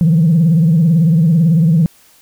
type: tone with vibrato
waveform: sine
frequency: 163.7 Hz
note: E3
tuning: 12 cents flat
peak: -6 dBFS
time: 0.01-1.86 s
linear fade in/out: 0 ms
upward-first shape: triangle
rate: 18 Hz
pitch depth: 170 cents each way
effects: tanh soft clip ceiling -4 dBFS + white hiss -48 dBFS RMS until 2.21 s